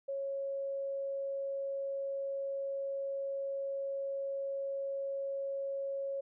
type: tone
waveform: sine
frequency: 550 Hz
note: C#5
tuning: 14 cents flat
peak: -34 dBFS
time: 0.08-6.21 s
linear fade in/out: 10 ms
effects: none